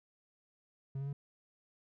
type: tone with pitch steps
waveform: triangle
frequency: 135.8 / 138.65 / 141.57 Hz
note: C#3 / C#3 / C#3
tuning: -35 / +1 / +37 cents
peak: -34 dBFS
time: 0.95-1.13 s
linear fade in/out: 5 ms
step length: 60 ms
effects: none